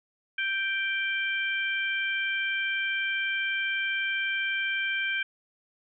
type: harmonic tone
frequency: 784 Hz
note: G5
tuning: in tune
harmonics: 2 / 3 / 4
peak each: -29 / -30 / -35 dBFS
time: 0.38-5.23 s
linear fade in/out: 5 ms
effects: none